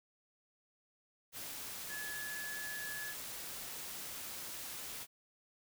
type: tone in noise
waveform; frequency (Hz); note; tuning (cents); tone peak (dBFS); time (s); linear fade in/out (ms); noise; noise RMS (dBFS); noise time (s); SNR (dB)
sine; 1705; G#6; +45; -42; 1.88-3.15; 50; white; -45; 1.32-5.07; 0
effects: none